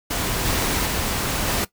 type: noise with level steps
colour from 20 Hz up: pink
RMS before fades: -24 / -22 / -24 / -22 dBFS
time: 0.1-1.65 s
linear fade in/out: 10 ms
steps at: 0.44 / 0.85 / 1.46 s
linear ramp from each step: 20 ms
effects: noise-tail reverb RT60 0.1 s tail -17 dB re dry